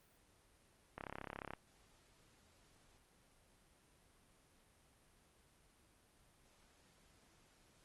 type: click train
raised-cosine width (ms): 0.5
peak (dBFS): -29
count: 20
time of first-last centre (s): 0.98-1.536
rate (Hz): 34.2
effects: pink hiss -70 dBFS RMS until 7.84 s + Opus 32 kbps